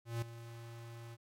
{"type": "tone with ADSR envelope", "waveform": "square", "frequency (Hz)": 116.54, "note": "A#2", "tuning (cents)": 0, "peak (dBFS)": -34, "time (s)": [0.05, 1.17], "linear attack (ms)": 170, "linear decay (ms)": 6, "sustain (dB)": -14, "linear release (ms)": 37, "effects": ["AAC 48 kbps"]}